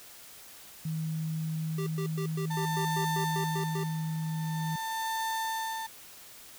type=tone; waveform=sine; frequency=159.1 Hz; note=D#3; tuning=39 cents sharp; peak=-30 dBFS; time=0.85-4.76 s; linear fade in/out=5 ms
type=tone bursts; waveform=square; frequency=392 Hz; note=G4; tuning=in tune; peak=-35 dBFS; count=11; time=1.78-3.837 s; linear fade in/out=5 ms; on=87 ms; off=110 ms
type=tone with tremolo; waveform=35% pulse; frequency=893 Hz; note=A5; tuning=25 cents sharp; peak=-28 dBFS; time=2.5-5.87 s; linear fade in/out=10 ms; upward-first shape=sine; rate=0.45 Hz; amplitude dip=85%
effects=white hiss -50 dBFS RMS until 6.58 s